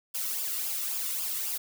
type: noise with flanger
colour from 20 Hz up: blue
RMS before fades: -32 dBFS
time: 0.14-1.58 s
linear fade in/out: 10 ms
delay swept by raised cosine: 0.49 to 1.29 ms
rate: 3.7 Hz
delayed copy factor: -0.6
effects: none